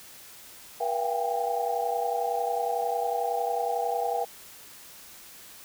sine tone cluster, 479.8 / 681 / 775 / 806 Hz, A#4 / F5 / G5 / G5, +50 / -44 / -20 / +48 cents, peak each -31 dBFS, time 0.8-4.25 s, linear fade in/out 10 ms, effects white hiss -48 dBFS RMS until 5.64 s

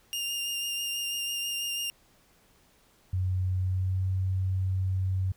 sawtooth tone with vibrato, 2809 Hz, F7, 9 cents sharp, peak -27 dBFS, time 0.13-1.9 s, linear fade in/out 0 ms, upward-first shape sine, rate 6.1 Hz, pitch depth 15 cents each way
sine tone with pitch glide, 92.5 to 94.06 Hz, F#2 to F#2, 0 to +29 cents, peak -25 dBFS, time 3.13-5.32 s, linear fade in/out 5 ms, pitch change +29 cents, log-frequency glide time 3.57-4.07 s
effects pink hiss -63 dBFS RMS until 5.36 s

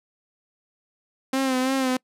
sawtooth tone with vibrato, 261.6 Hz, C4, in tune, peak -17 dBFS, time 1.33-1.97 s, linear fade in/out 5 ms, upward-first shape sine, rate 3 Hz, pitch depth 47 cents each way, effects noise-tail reverb RT60 0.1 s tail -26 dB re dry + low-pass 12000 Hz 12 dB/octave

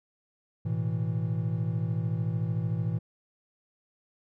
triangle chord, A suspended second, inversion none, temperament equal with one note detuned, 110 / 123.47 / 163.11 Hz, A2 / B2 / E3, 0 / 0 / -18 cents, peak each -28 / -31 / -29 dBFS, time 0.65-2.99 s, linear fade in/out 10 ms, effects none

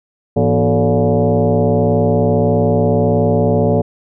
sine tone with frequency modulation, 166.8 Hz, E3, 21 cents sharp, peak -10 dBFS, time 0.36-3.82 s, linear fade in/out 10 ms, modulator 136 Hz, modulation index 3.6, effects none

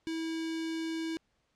square tone with notch filter, 324.8 Hz, E4, 26 cents flat, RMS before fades -35 dBFS, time 0.07-1.17 s, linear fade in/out 0 ms, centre 780 Hz, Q 0.52, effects pink hiss -75 dBFS RMS until 1.55 s + low-pass 6000 Hz 12 dB/octave

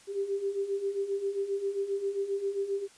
sine beating tone pair, 390.8 / 398.3 Hz, G4 / G4, -5 / +28 cents, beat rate 7.5 Hz, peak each -35 / -30 dBFS, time 0.07-2.88 s, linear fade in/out 50 ms, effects white hiss -57 dBFS RMS until 2.97 s + resampled to 22050 Hz

